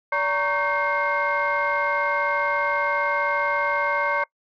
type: tone cluster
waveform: sine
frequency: 575 / 928 / 1113 / 1549 / 2134 Hz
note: D5 / A#5 / C#6 / G6 / C7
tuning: -37 / -8 / +7 / -21 / +34 cents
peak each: -26 dBFS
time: 0.12-4.24 s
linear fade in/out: 5 ms
effects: noise-tail reverb RT60 0.1 s tail -24 dB re dry + tanh soft clip ceiling -12 dBFS